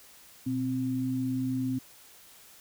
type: tone pair together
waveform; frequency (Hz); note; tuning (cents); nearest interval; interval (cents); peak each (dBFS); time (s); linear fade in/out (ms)
sine; 122.7 / 260; B2 / C4; -11 / -11; octave + minor second; 1300; -34 / -28; 0.46-1.79; 10
effects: white hiss -54 dBFS RMS until 2.6 s